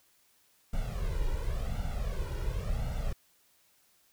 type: noise with flanger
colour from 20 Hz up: brown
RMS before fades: -32 dBFS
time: 0.73-3.13 s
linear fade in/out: 5 ms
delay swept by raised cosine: 1.4 to 2.11 ms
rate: 0.92 Hz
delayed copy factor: +0.85
effects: white hiss -67 dBFS RMS until 4.12 s